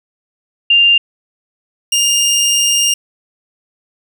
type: tone pair in turn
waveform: sine / 20% pulse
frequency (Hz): 2794 / 2818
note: F7 / F7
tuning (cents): 0 / +15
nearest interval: unison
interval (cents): 15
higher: second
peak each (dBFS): -6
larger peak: neither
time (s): 0.7-0.98 / 1.92-2.94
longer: second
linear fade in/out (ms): 5
effects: none